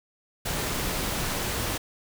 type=noise; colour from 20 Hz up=pink; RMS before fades=-29 dBFS; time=0.45-1.78 s; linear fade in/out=10 ms; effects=none

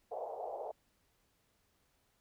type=band-pass noise; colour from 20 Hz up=white; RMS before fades=-42 dBFS; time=0.11-0.72 s; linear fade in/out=10 ms; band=450 to 790 Hz; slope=48 dB/octave; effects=pink hiss -75 dBFS RMS until 2.2 s

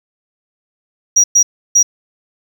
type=tone bursts at uneven times; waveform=sine; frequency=5750 Hz; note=F8; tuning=50 cents sharp; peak=-4 dBFS; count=3; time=1.16-1.24 / 1.35-1.43 / 1.75-1.83 s; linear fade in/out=10 ms; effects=tanh soft clip ceiling -3 dBFS + 7-bit

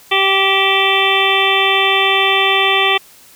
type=harmonic tone with a mistuned harmonic; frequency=388.9 Hz; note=G4; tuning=14 cents flat; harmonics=1 / 2 / 3 / 5 / 6 / 7 / 8 / 9; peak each=-19 / -19 / -19 / -19 / -19 / -19 / -19 / -19 dBFS; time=0.11-2.98 s; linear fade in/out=10 ms; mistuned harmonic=7; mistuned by=-36 cents; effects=white hiss -44 dBFS RMS until 3.35 s

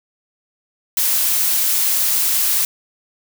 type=noise; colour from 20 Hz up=blue; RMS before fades=-17 dBFS; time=0.97-2.65 s; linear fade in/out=2 ms; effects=none

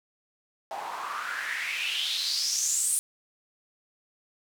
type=noise with band-pass filter sweep; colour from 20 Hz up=white; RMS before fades=-30 dBFS; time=0.71-2.99 s; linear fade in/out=0 ms; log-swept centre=750 to 9500 Hz; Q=5.9; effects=none

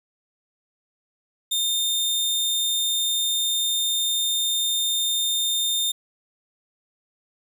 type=tone; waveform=sawtooth; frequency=3631 Hz; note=A#7; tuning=46 cents flat; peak=-18 dBFS; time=1.51-5.92 s; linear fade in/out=10 ms; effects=none

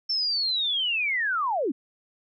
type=linear sweep; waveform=sine; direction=down; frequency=5400 to 230 Hz; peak=-23 dBFS; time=0.09-1.72 s; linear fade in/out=10 ms; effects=none

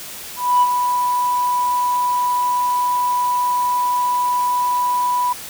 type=tone with ADSR envelope; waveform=sine; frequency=986 Hz; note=B5; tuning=3 cents flat; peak=-8 dBFS; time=0.36-5.33 s; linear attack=260 ms; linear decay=38 ms; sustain=-7 dB; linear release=7 ms; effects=tanh soft clip ceiling -7 dBFS + white hiss -33 dBFS RMS until 5.49 s

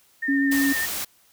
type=tone with vibrato; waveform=sine; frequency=1818 Hz; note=A#6; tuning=44 cents flat; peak=-24 dBFS; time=0.22-0.86 s; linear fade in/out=10 ms; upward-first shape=sine; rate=10 Hz; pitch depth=23 cents each way
type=tone; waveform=sine; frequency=277.2 Hz; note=C#4; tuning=in tune; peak=-19 dBFS; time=0.28-0.73 s; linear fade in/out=10 ms
type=noise; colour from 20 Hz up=white; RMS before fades=-29 dBFS; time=0.51-1.05 s; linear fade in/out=10 ms
effects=white hiss -59 dBFS RMS until 1.32 s

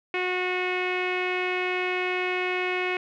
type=tone with low-pass filter; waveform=sawtooth; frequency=364.5 Hz; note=F#4; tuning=26 cents flat; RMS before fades=-27 dBFS; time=0.14-2.97 s; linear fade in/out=2 ms; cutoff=2400 Hz; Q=6; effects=none

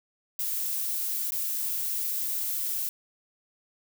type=noise with dropouts; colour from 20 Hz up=violet; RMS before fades=-30 dBFS; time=0.39-2.89 s; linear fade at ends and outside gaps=2 ms; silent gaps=1.307-1.32 s; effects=none

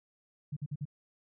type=tone bursts; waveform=sine; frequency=146.2 Hz; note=D3; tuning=7 cents flat; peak=-33 dBFS; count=4; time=0.52-0.854 s; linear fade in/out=10 ms; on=46 ms; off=50 ms; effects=none

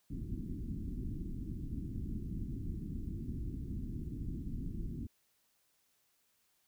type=low-pass noise; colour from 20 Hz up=pink; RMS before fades=-40 dBFS; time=0.1-5.07 s; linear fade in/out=5 ms; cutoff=320 Hz; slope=48 dB/octave; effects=white hiss -75 dBFS RMS until 6.67 s

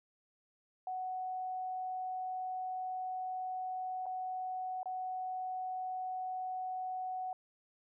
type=tone with dropouts; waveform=sine; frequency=743 Hz; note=F#5; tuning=7 cents sharp; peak=-36 dBFS; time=0.87-7.33 s; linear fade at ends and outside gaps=2 ms; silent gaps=4.058-4.064 / 4.831-4.857 s; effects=none

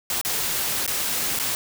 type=noise with dropouts; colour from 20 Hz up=white; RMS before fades=-25 dBFS; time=0.1-1.55 s; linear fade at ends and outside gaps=1 ms; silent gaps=0.213-0.249 / 0.864-0.877 / 1.39-1.397 s; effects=none

